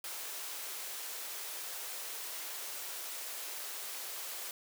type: high-pass noise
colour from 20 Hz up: white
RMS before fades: -42 dBFS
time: 0.04-4.51 s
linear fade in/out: 2 ms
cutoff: 370 Hz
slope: 24 dB/octave
effects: none